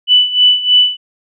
sine tone with tremolo, 2981 Hz, F#7, 12 cents sharp, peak -4 dBFS, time 0.07-0.97 s, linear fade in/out 50 ms, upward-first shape sine, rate 3.2 Hz, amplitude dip 80%, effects none

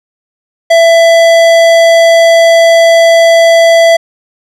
sine tone with tanh clipping, 666 Hz, E5, 18 cents sharp, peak -4 dBFS, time 0.7-3.97 s, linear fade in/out 10 ms, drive 18 dB, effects none

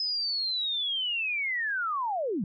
sine linear sweep, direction down, 5120 to 160 Hz, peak -27 dBFS, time 0-2.44 s, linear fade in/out 2 ms, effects none

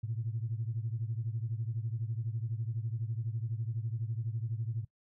sine beating tone pair, 110 / 122 Hz, A2 / B2, 0 / -21 cents, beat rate 12 Hz, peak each -34 / -37 dBFS, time 0.03-4.85 s, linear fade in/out 10 ms, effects noise-tail reverb RT60 0.1 s tail -21 dB re dry + tanh soft clip ceiling -25 dBFS

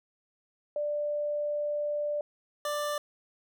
sine / 25% pulse tone pair in turn, 590 / 590 Hz, D5 / D5, +8 / +8 cents, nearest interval unison, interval 0 cents, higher neither, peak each -28 / -26 dBFS, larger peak second, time 0.76-2.21 / 2.65-2.98 s, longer first, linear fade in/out 2 ms, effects none

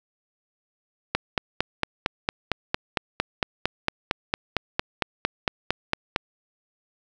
click train, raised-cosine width 0.3 ms, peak -5 dBFS, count 23, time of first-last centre 1.15-6.161 s, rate 4.39 Hz, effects none

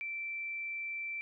sine tone, 2338 Hz, D7, 8 cents flat, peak -36 dBFS, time 0.01-1.21 s, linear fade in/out 0 ms, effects none

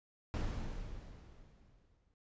brown noise with exponential decay, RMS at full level -34 dBFS, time 0.34-2.14 s, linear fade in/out 0 ms, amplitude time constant 390 ms, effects resampled to 16000 Hz

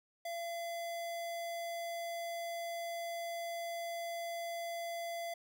square tone, 680 Hz, F5, 46 cents flat, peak -39 dBFS, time 0.25-5.34 s, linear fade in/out 5 ms, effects none

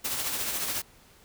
white noise with tremolo, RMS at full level -29 dBFS, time 0.04-0.82 s, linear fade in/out 10 ms, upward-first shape triangle, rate 14 Hz, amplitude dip 45%, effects pink hiss -57 dBFS RMS until 1.24 s

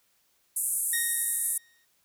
pink band-pass noise, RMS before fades -29 dBFS, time 0.56-1.58 s, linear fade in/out 5 ms, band 8600 to 12000 Hz, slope 48 dB/octave
sawtooth tone with exponential decay, 1864.7 Hz, A#6, in tune, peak -24 dBFS, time 0.93-1.85 s, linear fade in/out 5 ms, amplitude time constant 200 ms
effects white hiss -69 dBFS RMS until 2.04 s

